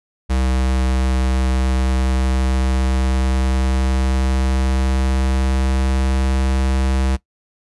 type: tone with pitch glide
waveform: square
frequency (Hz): 64.5 to 65.74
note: C2 to C2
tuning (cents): -24 to +9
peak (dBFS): -16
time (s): 0.29-7.17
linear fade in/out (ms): 20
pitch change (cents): +33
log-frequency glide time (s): 1.36-6.26
effects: noise-tail reverb RT60 0.1 s tail -18 dB re dry + resampled to 24000 Hz